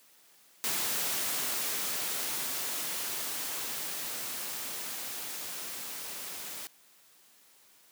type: noise with level ramp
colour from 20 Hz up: white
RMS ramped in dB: -31 to -41 dBFS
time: 0.64-6.67 s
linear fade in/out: 0 ms
effects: white hiss -61 dBFS RMS until 7.91 s + high-pass 150 Hz 12 dB/octave